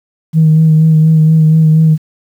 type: tone with vibrato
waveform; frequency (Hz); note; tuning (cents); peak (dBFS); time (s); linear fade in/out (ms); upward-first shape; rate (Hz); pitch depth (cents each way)
sine; 158; D#3; +27; -3; 0.33-1.98; 50; sine; 4.2; 25
effects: tanh soft clip ceiling 0 dBFS + 7-bit